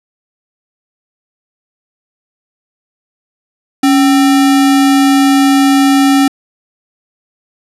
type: tone with sample-and-hold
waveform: sine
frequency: 277.2 Hz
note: C#4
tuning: in tune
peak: -5 dBFS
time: 3.83-6.28 s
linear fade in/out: 5 ms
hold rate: 1050 Hz
effects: low-pass 12000 Hz 12 dB/octave